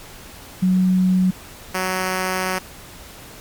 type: tone pair in turn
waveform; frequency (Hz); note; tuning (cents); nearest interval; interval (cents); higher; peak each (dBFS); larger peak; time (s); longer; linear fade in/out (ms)
sine / 5% pulse; 185 / 186; F#3 / F#3; 0 / +9; unison; 9; second; -13 / -9; second; 0.62-1.31 / 1.74-2.59; second; 10
effects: pink hiss -40 dBFS RMS until 3.4 s + MP3 96 kbps